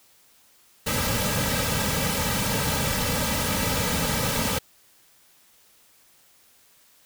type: noise with comb filter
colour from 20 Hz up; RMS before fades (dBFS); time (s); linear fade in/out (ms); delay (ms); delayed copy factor
pink; -25; 0.86-4.59; 10; 2.8; -0.85
effects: white hiss -58 dBFS RMS until 7.05 s